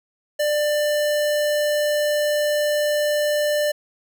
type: tone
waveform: square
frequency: 594 Hz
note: D5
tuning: 20 cents sharp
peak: -19 dBFS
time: 0.39-3.72 s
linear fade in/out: 10 ms
effects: none